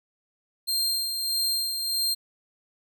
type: tone with tremolo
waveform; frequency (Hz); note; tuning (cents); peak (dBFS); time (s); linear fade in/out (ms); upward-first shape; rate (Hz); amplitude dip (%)
sawtooth; 4186; C8; 0; -20; 0.67-2.15; 20; sine; 1.6; 45
effects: none